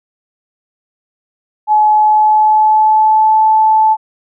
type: tone with pitch glide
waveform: sine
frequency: 852 to 871.9 Hz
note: G#5 to A5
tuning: +44 to -16 cents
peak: -6 dBFS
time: 1.67-3.97 s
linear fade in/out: 50 ms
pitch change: +40 cents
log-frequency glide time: 1.9-3.43 s
effects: none